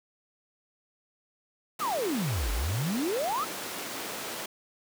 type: high-pass noise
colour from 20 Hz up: pink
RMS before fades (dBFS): -37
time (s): 1.79-4.46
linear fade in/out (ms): 5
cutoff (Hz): 280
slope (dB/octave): 12
type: exponential two-way sweep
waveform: sine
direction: down then up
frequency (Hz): 1367 to 46.25 to 1367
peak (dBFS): -27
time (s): 1.8-3.45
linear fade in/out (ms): 20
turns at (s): 2.51
effects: none